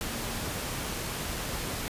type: tone in noise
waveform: sine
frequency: 230.4 Hz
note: A#3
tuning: 20 cents flat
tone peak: -42 dBFS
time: 0.06-0.37 s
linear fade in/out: 0 ms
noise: pink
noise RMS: -34 dBFS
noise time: 0.01-1.88 s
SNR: -11 dB
effects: resampled to 32000 Hz